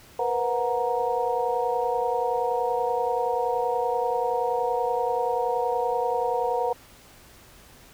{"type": "tone cluster", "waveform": "sine", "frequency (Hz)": [473.5, 504, 730, 936], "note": ["A#4", "B4", "F#5", "A#5"], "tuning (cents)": [27, 35, -24, 7], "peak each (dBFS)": -28, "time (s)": [0.19, 6.73], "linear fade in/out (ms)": 5, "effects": ["pink hiss -51 dBFS RMS until 7.93 s"]}